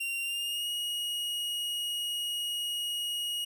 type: tone with pitch glide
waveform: 45% pulse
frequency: 2767 to 2886 Hz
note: F7 to F#7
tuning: -17 to -44 cents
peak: -31 dBFS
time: 0-3.45 s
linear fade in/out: 10 ms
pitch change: +73 cents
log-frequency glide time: 0.21-0.69 s
effects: none